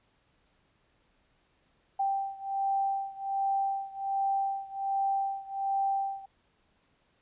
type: beating tone pair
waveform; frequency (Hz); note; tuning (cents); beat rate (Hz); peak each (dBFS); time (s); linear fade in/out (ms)
sine; 784 / 785.3; G5 / G5; 0 / +3; 1.3; -30 / -32; 1.99-6.26; 10
effects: pink hiss -70 dBFS RMS until 7.21 s + resampled to 8000 Hz